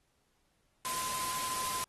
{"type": "tone in noise", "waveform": "sine", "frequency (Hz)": 1027, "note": "C6", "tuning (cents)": -33, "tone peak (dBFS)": -38, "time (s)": [0.85, 1.84], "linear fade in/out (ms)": 0, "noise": "white", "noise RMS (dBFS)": -37, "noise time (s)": [0.85, 1.84], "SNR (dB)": -4, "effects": ["pink hiss -75 dBFS RMS until 1.88 s", "AAC 32 kbps"]}